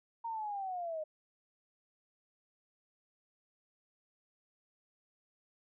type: linear sweep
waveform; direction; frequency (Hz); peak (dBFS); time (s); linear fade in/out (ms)
sine; down; 932.3 to 609; -36; 0.24-1.04; 10
effects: none